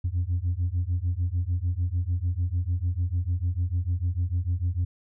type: beating tone pair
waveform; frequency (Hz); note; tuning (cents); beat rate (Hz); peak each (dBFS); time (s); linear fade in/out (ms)
sine; 85.2 / 91.9; F2 / F#2; -42 / -11; 6.7; -25; 0.04-4.85; 10
effects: tanh soft clip ceiling -20 dBFS